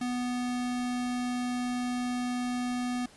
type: tone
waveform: square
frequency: 246.9 Hz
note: B3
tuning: in tune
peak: -30 dBFS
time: 0.01-3.06 s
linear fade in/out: 5 ms
effects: pink hiss -55 dBFS RMS until 3.16 s + resampled to 24000 Hz